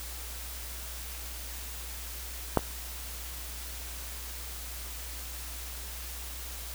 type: clicks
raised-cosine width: 1 ms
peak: -7 / -26 dBFS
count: 2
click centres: 2.573 / 2.591 s
effects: added 60 Hz sine -41 dBFS peak until 6.74 s + white hiss -42 dBFS RMS until 6.74 s